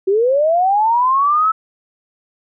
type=linear sweep; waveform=sine; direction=up; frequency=370 to 1318.5 Hz; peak=-11 dBFS; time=0.07-1.52 s; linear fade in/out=10 ms; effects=none

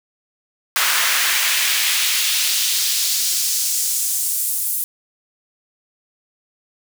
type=noise with high-pass filter sweep; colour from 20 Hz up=pink; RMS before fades=-19 dBFS; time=0.76-4.84 s; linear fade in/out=0 ms; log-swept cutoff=1400 to 11000 Hz; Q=1.2; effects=none

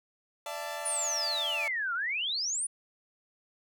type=chord; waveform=sawtooth; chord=D suspended second; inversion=none; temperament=equal with one note detuned; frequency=587.3 / 671.6 / 880 Hz; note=D5 / E5 / A5; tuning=0 / +32 / 0 cents; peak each=-36 dBFS; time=0.46-1.68 s; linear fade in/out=2 ms
type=exponential two-way sweep; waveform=sine; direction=down then up; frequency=9956 to 1346 to 9956 Hz; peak=-29 dBFS; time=0.85-2.67 s; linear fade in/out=10 ms; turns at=1.94 s
effects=none

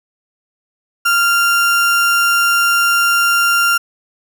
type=tone; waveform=35% pulse; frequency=1390 Hz; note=F6; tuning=9 cents flat; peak=-9 dBFS; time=1.05-3.78 s; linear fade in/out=10 ms; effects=none

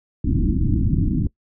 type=low-pass noise; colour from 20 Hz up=pink; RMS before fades=-19 dBFS; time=0.24-1.27 s; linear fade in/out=2 ms; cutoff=330 Hz; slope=96 dB/octave; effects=noise-tail reverb RT60 0.1 s tail -21 dB re dry

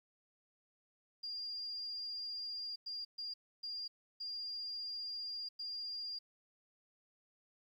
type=tone bursts at uneven times; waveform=sine; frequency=4805 Hz; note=D8; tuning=39 cents sharp; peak=-40 dBFS; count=6; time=1.23-2.76 / 2.86-3.05 / 3.18-3.34 / 3.63-3.88 / 4.2-5.49 / 5.59-6.19 s; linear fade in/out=10 ms; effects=12-bit

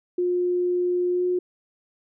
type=tone with pitch glide; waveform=sine; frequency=356.8 to 360.3 Hz; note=F4 to F#4; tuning=+37 to -46 cents; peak=-20 dBFS; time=0.18-1.39 s; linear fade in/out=5 ms; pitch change=+17 cents; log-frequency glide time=1.11-1.25 s; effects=none

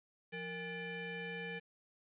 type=tone with frequency modulation; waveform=sine; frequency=1100 Hz; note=C#6; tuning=14 cents flat; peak=-40 dBFS; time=0.32-1.6 s; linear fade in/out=20 ms; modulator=637 Hz; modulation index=2.4; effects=resampled to 8000 Hz + 11-bit

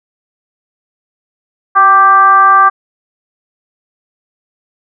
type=tone with frequency modulation; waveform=sine; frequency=1174.7 Hz; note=D6; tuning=in tune; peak=-3 dBFS; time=1.75-2.7 s; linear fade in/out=20 ms; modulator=399 Hz; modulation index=0.68; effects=none

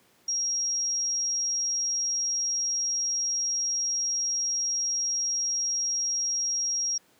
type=tone; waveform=sine; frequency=5620 Hz; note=F8; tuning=10 cents sharp; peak=-25 dBFS; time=0.28-6.98 s; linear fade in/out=5 ms; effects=pink hiss -62 dBFS RMS until 7.19 s + high-pass 150 Hz 12 dB/octave

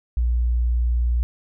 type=tone; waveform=sine; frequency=59.7 Hz; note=A#1; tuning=42 cents sharp; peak=-17 dBFS; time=0.17-1.23 s; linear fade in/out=0 ms; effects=none

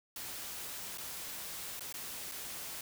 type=noise with dropouts; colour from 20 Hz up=white; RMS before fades=-43 dBFS; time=0.16-2.81 s; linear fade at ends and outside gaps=2 ms; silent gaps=0.975-0.982 / 1.795-1.807 / 1.926-1.94 / 2.315-2.319 s; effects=none

